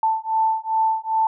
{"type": "beating tone pair", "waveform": "sine", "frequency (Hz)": [884, 886.5], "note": ["A5", "A5"], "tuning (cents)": [8, 13], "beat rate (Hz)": 2.5, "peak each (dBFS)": -21, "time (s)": [0.03, 1.27], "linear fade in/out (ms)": 2, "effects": []}